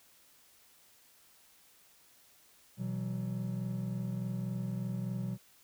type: chord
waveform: triangle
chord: B suspended fourth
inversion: none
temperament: equal with one note detuned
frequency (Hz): 123.47 / 164.81 / 188.23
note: B2 / E3 / F#3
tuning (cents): 0 / 0 / +30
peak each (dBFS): -35 / -40 / -35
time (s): 2.77-5.38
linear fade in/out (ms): 50
effects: white hiss -63 dBFS RMS until 5.63 s

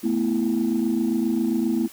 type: chord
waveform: sine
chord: A suspended second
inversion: none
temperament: just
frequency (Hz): 220 / 247.5 / 330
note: A3 / B3 / E4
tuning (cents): 0 / +4 / +2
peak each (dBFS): -23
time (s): 0.03-1.88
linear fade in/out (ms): 20
effects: tanh soft clip ceiling -14 dBFS + white hiss -46 dBFS RMS until 1.92 s

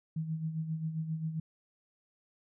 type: tone with tremolo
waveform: sine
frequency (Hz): 159.5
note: D#3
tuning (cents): +43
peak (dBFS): -30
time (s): 0.16-1.4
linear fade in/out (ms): 5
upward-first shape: sine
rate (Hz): 7.5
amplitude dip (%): 60
effects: none

